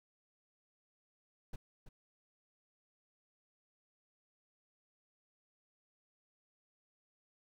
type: noise with echo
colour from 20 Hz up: brown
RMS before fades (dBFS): -42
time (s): 1.53-1.56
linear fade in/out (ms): 5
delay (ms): 330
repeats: 1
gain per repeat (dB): -10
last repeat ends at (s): 1.89
effects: none